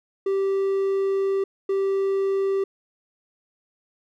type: tone bursts at uneven times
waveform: triangle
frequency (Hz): 390.1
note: G4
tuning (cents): -8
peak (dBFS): -18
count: 2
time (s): 0.26-1.44 / 1.69-2.64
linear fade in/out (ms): 5
effects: none